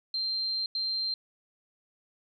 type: tone bursts at uneven times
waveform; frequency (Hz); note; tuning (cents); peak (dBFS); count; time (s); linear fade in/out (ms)
sine; 4156; C8; -12; -28; 2; 0.14-0.66 / 0.75-1.14; 2
effects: none